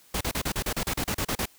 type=noise bursts; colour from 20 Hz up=pink; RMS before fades=-28 dBFS; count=13; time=0.14-1.457 s; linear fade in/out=5 ms; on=69 ms; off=35 ms; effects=white hiss -57 dBFS RMS until 1.58 s